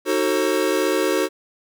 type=chord; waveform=square; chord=D# diminished seventh; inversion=none; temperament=just; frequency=311.1 / 373.4 / 448 / 537.6 Hz; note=D#4 / F#4 / A4 / C5; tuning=0 / +16 / +31 / +47 cents; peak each=-25 / -23 / -25 / -25 dBFS; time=0.05-1.29 s; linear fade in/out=50 ms; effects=none